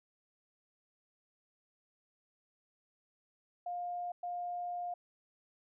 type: tone bursts at uneven times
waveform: sine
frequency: 707 Hz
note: F5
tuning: 21 cents sharp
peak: -36 dBFS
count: 2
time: 3.66-4.12 / 4.23-4.94 s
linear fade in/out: 5 ms
effects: none

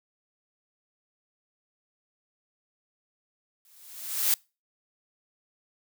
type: noise with exponential growth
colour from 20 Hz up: blue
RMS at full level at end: -21 dBFS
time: 3.65-4.34 s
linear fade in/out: 1 ms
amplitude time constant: 150 ms
effects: noise-tail reverb RT60 0.3 s tail -26 dB re dry

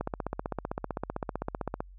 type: click train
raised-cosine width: 1 ms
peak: -17 dBFS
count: 29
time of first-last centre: 0.01-1.805 s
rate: 15.6 Hz
effects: added 46 Hz sine -47 dBFS peak until 1.98 s

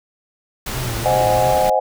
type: noise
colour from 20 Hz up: pink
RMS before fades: -26 dBFS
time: 0.66-1.7 s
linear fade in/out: 5 ms
type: tone with vibrato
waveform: square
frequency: 120 Hz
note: B2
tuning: 49 cents flat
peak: -25 dBFS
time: 0.71-1.57 s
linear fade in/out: 50 ms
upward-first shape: sine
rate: 2.9 Hz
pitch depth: 110 cents each way
type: chord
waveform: sine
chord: Ab dominant seventh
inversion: first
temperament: equal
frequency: 523.3 / 622.3 / 740 / 830.6 Hz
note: C5 / Eb5 / Gb5 / Ab5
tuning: 0 / 0 / 0 / 0 cents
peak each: -19 dBFS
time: 1.05-1.8 s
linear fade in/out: 10 ms
effects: none

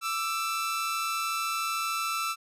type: tone pair together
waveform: sawtooth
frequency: 1174.7 / 1328.1 Hz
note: D6 / E6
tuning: 0 / +13 cents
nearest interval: major second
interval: 213 cents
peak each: -33 / -25 dBFS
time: 0.01-2.36 s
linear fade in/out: 50 ms
effects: resampled to 32000 Hz

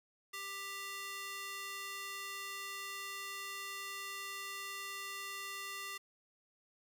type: tone with high-pass filter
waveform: square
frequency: 394.9 Hz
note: G4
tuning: 13 cents sharp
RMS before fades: -44 dBFS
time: 0.33-5.98 s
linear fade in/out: 10 ms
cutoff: 1600 Hz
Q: 0.97
effects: 12-bit

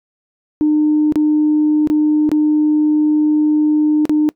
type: tone with dropouts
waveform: sine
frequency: 303.2 Hz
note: D#4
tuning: 45 cents flat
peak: -9 dBFS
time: 0.61-4.29 s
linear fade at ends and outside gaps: 0 ms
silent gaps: 1.123-1.157 / 1.873-1.9 / 2.292-2.316 / 4.054-4.095 s
effects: noise-tail reverb RT60 0.1 s tail -23 dB re dry + tanh soft clip ceiling -6 dBFS

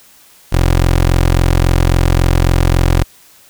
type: tone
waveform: 20% pulse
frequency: 43.65 Hz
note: F1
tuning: in tune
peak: -4 dBFS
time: 0.52-3.04 s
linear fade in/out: 10 ms
effects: white hiss -45 dBFS RMS until 3.49 s

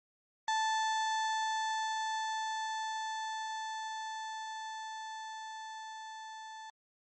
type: tone with level ramp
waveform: 35% pulse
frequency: 878 Hz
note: A5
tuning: 4 cents flat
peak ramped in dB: -27 to -43 dBFS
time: 0.48-6.7 s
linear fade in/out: 2 ms
effects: MP3 32 kbps

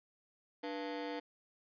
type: ring-modulated tone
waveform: 30% pulse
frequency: 392 Hz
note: G4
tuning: in tune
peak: -33 dBFS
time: 0.63-1.2 s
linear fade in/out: 10 ms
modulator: 95.7 Hz
effects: resampled to 11025 Hz + 12-bit

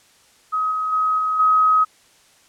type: tone with level steps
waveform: sine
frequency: 1267 Hz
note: D#6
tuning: 31 cents sharp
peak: -18 / -20 / -16 / -18 / -12 dBFS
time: 0.52-1.85 s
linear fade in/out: 20 ms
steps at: 0.71 / 0.92 / 1.18 / 1.39 s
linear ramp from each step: 10 ms
effects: white hiss -54 dBFS RMS until 2.48 s + low-pass 9000 Hz 12 dB/octave

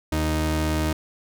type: tone pair together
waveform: sawtooth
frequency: 77.78 / 155.56 Hz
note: D#2 / D#3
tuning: 0 / 0 cents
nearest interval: octave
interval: 1200 cents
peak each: -19 dBFS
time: 0.12-0.93 s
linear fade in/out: 5 ms
effects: none

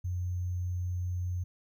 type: tone with sample-and-hold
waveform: sine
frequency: 89.5 Hz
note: F2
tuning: 43 cents sharp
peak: -30 dBFS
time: 0.04-1.44 s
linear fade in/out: 10 ms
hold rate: 6300 Hz
effects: none

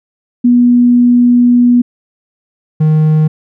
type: tone pair in turn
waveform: sine / triangle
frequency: 243.2 / 155.19 Hz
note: B3 / D#3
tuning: -26 / -4 cents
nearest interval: minor sixth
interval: 778 cents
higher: first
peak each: -4 dBFS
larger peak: neither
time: 0.44-1.82 / 2.8-3.28 s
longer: first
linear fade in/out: 10 ms
effects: none

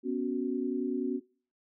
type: chord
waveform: sine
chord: B suspended second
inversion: none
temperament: equal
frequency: 246.9 / 277.2 / 370 Hz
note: B3 / C#4 / F#4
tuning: 0 / 0 / 0 cents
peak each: -33 dBFS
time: 0.03-1.21 s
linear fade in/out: 50 ms
effects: noise-tail reverb RT60 0.4 s tail -20 dB re dry

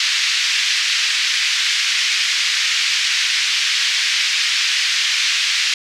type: band-pass noise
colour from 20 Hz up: pink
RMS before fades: -18 dBFS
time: 0-5.74 s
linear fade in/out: 2 ms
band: 2000 to 5700 Hz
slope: 24 dB/octave
effects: none

